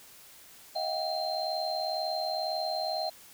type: tone cluster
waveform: sine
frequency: 632 / 714 / 774 / 4155 Hz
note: D#5 / F5 / G5 / C8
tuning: +27 / +38 / -22 / -13 cents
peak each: -34 / -35 / -36 / -35 dBFS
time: 0.75-3.1 s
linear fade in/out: 10 ms
effects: white hiss -53 dBFS RMS until 3.33 s